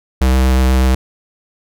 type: tone with vibrato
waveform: square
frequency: 64.7 Hz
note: C2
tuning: 19 cents flat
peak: -10 dBFS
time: 0.21-0.95 s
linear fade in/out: 5 ms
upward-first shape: square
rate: 8.3 Hz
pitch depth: 9 cents each way
effects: none